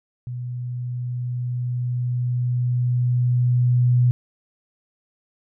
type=tone with level ramp; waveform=sine; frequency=123.3 Hz; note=B2; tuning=2 cents flat; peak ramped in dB=-27 to -13 dBFS; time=0.27-4.11 s; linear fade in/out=0 ms; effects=none